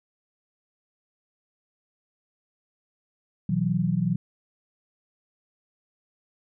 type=chord; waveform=sine; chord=B suspended fourth; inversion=none; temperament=equal with one note detuned; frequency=123.47 / 162.73 / 185 Hz; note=B2 / E3 / F#3; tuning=0 / -22 / 0 cents; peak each=-29 / -25 / -25 dBFS; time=3.49-4.16 s; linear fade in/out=5 ms; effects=none